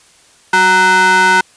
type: ring-modulated tone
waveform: square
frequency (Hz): 280.1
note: C#4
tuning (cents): +18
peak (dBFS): -5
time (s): 0.53-1.41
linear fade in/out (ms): 5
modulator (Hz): 1210
effects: white hiss -47 dBFS RMS until 1.56 s + resampled to 22050 Hz